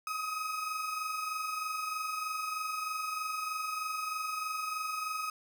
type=tone pair together; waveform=35% pulse; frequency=1244.5 / 1267.7 Hz; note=D#6 / D#6; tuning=0 / +32 cents; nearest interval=unison; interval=32 cents; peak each=-40 / -33 dBFS; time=0.07-5.3 s; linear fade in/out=2 ms; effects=none